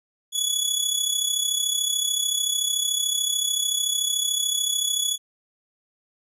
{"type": "tone with amplitude modulation", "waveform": "20% pulse", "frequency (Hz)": 3394, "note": "G#7", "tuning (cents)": 37, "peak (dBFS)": -13, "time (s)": [0.32, 5.18], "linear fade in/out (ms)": 50, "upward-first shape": "sine", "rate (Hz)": 33.6, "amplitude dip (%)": 65, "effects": []}